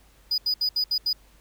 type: tone bursts at uneven times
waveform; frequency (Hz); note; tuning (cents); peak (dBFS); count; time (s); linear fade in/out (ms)
triangle; 4957; D#8; -7; -20; 6; 0.31-0.38 / 0.46-0.54 / 0.61-0.69 / 0.76-0.84 / 0.91-0.98 / 1.06-1.13; 5
effects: added 50 Hz sine -55 dBFS peak until 1.4 s + pink hiss -59 dBFS RMS until 1.4 s